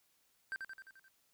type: tone with echo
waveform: triangle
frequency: 1564 Hz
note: G6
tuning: 4 cents flat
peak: -35 dBFS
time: 0.52-0.56 s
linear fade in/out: 0 ms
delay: 87 ms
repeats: 6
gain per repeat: -4 dB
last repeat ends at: 1.082 s
effects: white hiss -74 dBFS RMS until 1.33 s